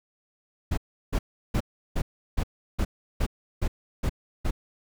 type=noise bursts; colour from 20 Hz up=brown; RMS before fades=-24 dBFS; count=10; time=0.71-4.51 s; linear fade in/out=10 ms; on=65 ms; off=350 ms; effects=none